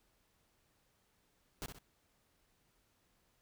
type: noise with echo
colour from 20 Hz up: pink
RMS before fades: -42 dBFS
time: 1.62-1.66 s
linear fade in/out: 0 ms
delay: 63 ms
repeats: 2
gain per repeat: -7 dB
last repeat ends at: 1.786 s
effects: pink hiss -75 dBFS RMS until 3.41 s